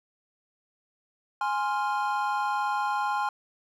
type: chord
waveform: triangle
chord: F minor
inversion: first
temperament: equal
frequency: 830.6 / 1046.5 / 1396.9 Hz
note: Ab5 / C6 / F6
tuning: 0 / 0 / 0 cents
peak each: -26 / -28 / -31 dBFS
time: 1.41-3.29 s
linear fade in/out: 2 ms
effects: none